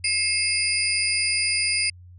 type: tone cluster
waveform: sine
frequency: 2151 / 2619 / 4777 / 4978 / 9260 Hz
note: C7 / E7 / D8 / D#8 / D9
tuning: +47 / -12 / +29 / 0 / -25 cents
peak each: -27 dBFS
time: 0.04-1.9 s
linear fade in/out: 5 ms
effects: added 89 Hz sine -43 dBFS peak until 2.18 s